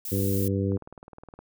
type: noise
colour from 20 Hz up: violet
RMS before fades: -34 dBFS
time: 0.05-0.48 s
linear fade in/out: 2 ms
type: harmonic tone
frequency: 98 Hz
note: G2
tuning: in tune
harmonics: 1 / 2 / 3 / 4 / 5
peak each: -26 / -29 / -31 / -32 / -33 dBFS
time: 0.11-0.78 s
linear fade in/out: 20 ms
type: click train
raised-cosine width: 1 ms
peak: -30 dBFS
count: 14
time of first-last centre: 0.72-1.39 s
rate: 19.4 Hz
effects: none